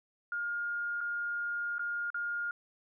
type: tone with dropouts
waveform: sine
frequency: 1417 Hz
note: F6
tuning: 25 cents sharp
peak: -32 dBFS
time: 0.32-2.51 s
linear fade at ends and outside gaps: 2 ms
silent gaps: 1.007-1.011 / 1.783-1.793 / 2.103-2.144 s
effects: none